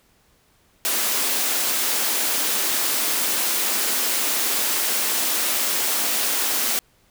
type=high-pass noise; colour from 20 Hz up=white; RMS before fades=-22 dBFS; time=0.85-6.79 s; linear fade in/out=0 ms; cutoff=210 Hz; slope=48 dB/octave; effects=pink hiss -60 dBFS RMS until 7.1 s